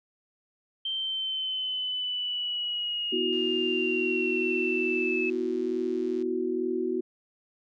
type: linear sweep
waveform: sine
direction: down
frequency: 3136 to 2600 Hz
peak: -28 dBFS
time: 0.85-5.3 s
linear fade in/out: 5 ms
type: chord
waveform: sine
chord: B suspended fourth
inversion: none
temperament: equal with one note detuned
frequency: 246.9 / 327.7 / 370 Hz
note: B3 / E4 / F#4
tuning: 0 / -10 / 0 cents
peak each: -33 / -32 / -28 dBFS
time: 3.12-7.01 s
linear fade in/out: 10 ms
type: click train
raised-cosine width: 0.2 ms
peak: -36 dBFS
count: 328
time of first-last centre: 3.33-6.224 s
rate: 113 Hz
effects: none